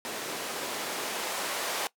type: noise with band-pass filter sweep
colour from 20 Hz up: blue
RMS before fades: -34 dBFS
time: 0.05-1.87 s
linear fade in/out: 0 ms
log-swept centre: 310 to 590 Hz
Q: 0.89
effects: noise-tail reverb RT60 0.1 s tail -20 dB re dry